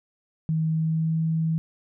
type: tone with pitch glide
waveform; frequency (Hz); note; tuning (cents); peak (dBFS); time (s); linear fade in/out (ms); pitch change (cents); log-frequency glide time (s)
sine; 159.3 to 161.34; D#3 to E3; +41 to -37; -21; 0.49-1.58; 0; +22; 0.68-1.19
effects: none